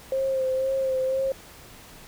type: tone with vibrato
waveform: sine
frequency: 528 Hz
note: C5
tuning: 16 cents sharp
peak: -22 dBFS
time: 0.12-1.32 s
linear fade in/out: 2 ms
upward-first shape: sine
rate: 2 Hz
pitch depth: 28 cents each way
effects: pink hiss -47 dBFS RMS until 2.07 s